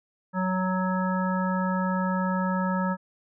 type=harmonic tone; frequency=185.7 Hz; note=F#3; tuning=7 cents sharp; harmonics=1 / 3 / 5 / 7 / 9; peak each=-25 / -33 / -31 / -33 / -36 dBFS; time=0.33-2.97 s; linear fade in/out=50 ms; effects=none